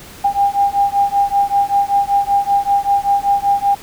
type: beating tone pair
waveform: sine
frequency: 800 / 805.2 Hz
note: G5 / G5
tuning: +35 / +46 cents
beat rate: 5.2 Hz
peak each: -15 dBFS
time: 0.24-3.75 s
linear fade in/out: 10 ms
effects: pink hiss -37 dBFS RMS until 3.82 s